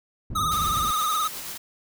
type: low-pass noise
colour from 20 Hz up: white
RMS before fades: -33 dBFS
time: 0.3-0.91 s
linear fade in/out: 5 ms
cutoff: 140 Hz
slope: 12 dB/octave
type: tone with vibrato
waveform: square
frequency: 1244.5 Hz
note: D#6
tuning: in tune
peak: -23 dBFS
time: 0.35-1.28 s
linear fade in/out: 10 ms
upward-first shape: triangle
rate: 19 Hz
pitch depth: 84 cents each way
type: noise with tremolo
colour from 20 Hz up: white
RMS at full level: -34 dBFS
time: 0.51-1.58 s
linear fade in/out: 10 ms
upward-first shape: sine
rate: 8.4 Hz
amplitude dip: 30%
effects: none